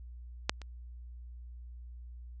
clicks, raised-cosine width 0.2 ms, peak -9 / -29 dBFS, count 2, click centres 0.495 / 0.617 s, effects added 60 Hz sine -44 dBFS peak until 2.4 s + resampled to 22050 Hz

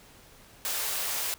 white high-pass noise, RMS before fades -31 dBFS, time 0.65-1.34 s, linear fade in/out 0 ms, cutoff 430 Hz, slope 24 dB/octave, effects pink hiss -54 dBFS RMS until 1.38 s

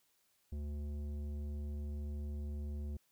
sine tone with tanh clipping, 73.2 Hz, D2, 5 cents flat, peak -40 dBFS, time 0.52-2.97 s, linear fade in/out 5 ms, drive 12 dB, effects white hiss -75 dBFS RMS until 3.11 s

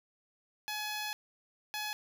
10% pulse tone bursts at uneven times, 846 Hz, G#5, 32 cents sharp, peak -27 dBFS, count 2, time 0.68-1.13 / 1.74-1.93 s, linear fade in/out 0 ms, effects none

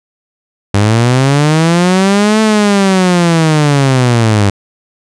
sawtooth linear two-way sweep, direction up then down, 98 to 220 to 98 Hz, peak -3 dBFS, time 0.74-4.5 s, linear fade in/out 5 ms, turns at 2.41 s, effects resampled to 22050 Hz

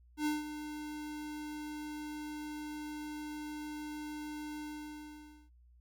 square tone with ADSR envelope, 301.1 Hz, D4, 43 cents sharp, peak -30 dBFS, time 0.17-5.5 s, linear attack 89 ms, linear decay 170 ms, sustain -11 dB, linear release 900 ms, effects added 60 Hz sine -59 dBFS peak until 5.8 s

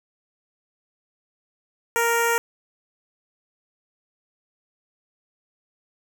10% pulse tone with notch filter, 466.2 Hz, A#4, in tune, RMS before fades -21 dBFS, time 1.96-2.38 s, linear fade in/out 0 ms, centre 3700 Hz, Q 0.97, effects none

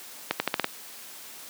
accelerating click train, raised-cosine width 0.3 ms, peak -7 dBFS, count 6, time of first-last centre 0.31-0.644 s, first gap 90 ms, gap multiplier 0.85, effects white hiss -44 dBFS RMS until 1.49 s + high-pass 200 Hz 12 dB/octave

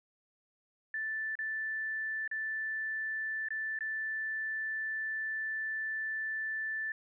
sine tone with dropouts, 1760 Hz, A6, in tune, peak -33 dBFS, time 0.94-6.92 s, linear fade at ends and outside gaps 2 ms, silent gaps 1.354-1.389 / 2.277-2.313 / 3.486-3.505 / 3.789-3.807 s, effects none

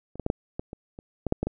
clicks, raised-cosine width 2 ms, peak -29 / -18 / -12 / -9 / -17 / -24 / -27 / -13 / -8 / -13 / -15 dBFS, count 11, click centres 0.156 / 0.197 / 0.264 / 0.301 / 0.595 / 0.731 / 0.989 / 1.267 / 1.324 / 1.43 / 1.47 s, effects none

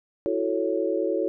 sine chord, F# minor seventh, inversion third, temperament equal, 329.6 / 370 / 440 / 554.4 Hz, E4 / F#4 / A4 / C#5, 0 / 0 / 0 / 0 cents, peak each -28 dBFS, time 0.26-1.28 s, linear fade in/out 0 ms, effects none

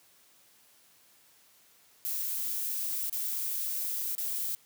violet noise with dropouts, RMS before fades -33 dBFS, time 2.05-4.55 s, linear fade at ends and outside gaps 0 ms, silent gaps 3.097-3.127 / 4.151-4.181 s, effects white hiss -62 dBFS RMS until 4.65 s + high-pass 80 Hz 12 dB/octave

